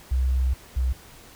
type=tone pair in turn; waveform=sine; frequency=64.5 / 63.8 Hz; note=C2 / C2; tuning=-24 / -43 cents; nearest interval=unison; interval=19 cents; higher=first; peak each=-19 / -20 dBFS; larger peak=first; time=0.11-0.54 / 0.76-0.93 s; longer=first; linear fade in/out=10 ms; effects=pink hiss -48 dBFS RMS until 1.35 s